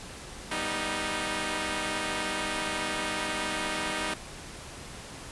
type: chord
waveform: 5% pulse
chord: G augmented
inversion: none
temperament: equal with one note detuned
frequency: 196 / 243.8 / 311.1 Hz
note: G3 / B3 / D#4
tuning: 0 / -22 / 0 cents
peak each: -24 / -26 / -20 dBFS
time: 0.51-4.14 s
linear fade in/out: 5 ms
effects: pink hiss -43 dBFS RMS until 5.31 s + resampled to 24000 Hz